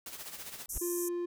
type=noise with tremolo; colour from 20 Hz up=white; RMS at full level=-42 dBFS; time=0.06-0.66 s; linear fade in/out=2 ms; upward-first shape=sine; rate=15 Hz; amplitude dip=60%
type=noise with exponential growth; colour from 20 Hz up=brown; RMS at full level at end=-32 dBFS; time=0.68-0.78 s; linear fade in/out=5 ms; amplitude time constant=21 ms
type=band-pass noise; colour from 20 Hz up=white; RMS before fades=-39 dBFS; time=0.69-1.09 s; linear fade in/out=10 ms; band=5700 to 14000 Hz; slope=96 dB/octave
type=tone; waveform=triangle; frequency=349.2 Hz; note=F4; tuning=in tune; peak=-30 dBFS; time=0.81-1.26 s; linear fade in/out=10 ms
effects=none